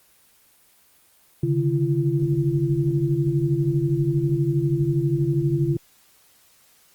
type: tone cluster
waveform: sine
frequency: 136.6 / 149 / 340 Hz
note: C#3 / D3 / F4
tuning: -25 / +25 / -46 cents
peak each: -22 / -23 / -24 dBFS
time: 1.43-5.77 s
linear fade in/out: 5 ms
effects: white hiss -57 dBFS RMS until 6.94 s + Opus 24 kbps